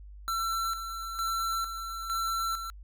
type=tone with tremolo; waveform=square; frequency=1346 Hz; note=E6; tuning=36 cents sharp; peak=-29 dBFS; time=0.28-2.7 s; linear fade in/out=0 ms; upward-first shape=square; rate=1.1 Hz; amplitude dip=55%; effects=added 50 Hz sine -44 dBFS peak until 2.83 s